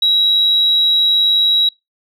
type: tone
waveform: sine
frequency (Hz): 3867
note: B7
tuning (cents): -37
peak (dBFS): -9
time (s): 0.02-1.69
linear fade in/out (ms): 5
effects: noise-tail reverb RT60 0.2 s tail -23 dB re dry + tanh soft clip ceiling -5 dBFS